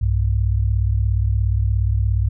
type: tone pair together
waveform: sine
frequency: 63 / 100.04 Hz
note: B1 / G2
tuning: +35 / +36 cents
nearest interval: minor sixth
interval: 801 cents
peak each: -18 dBFS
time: 0.01-2.29 s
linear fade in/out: 10 ms
effects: none